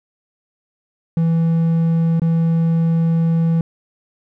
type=tone with dropouts; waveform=triangle; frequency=165 Hz; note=E3; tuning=2 cents sharp; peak=-11 dBFS; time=1.17-3.61 s; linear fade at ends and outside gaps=2 ms; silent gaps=2.197-2.218 s; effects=none